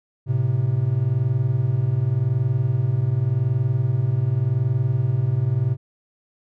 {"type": "tone pair together", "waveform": "triangle", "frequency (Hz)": [109.93, 130.81], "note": ["A2", "C3"], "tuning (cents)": [-1, 0], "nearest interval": "minor third", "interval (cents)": 301, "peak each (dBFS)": [-20, -18], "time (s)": [0.26, 5.77], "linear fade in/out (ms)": 50, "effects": []}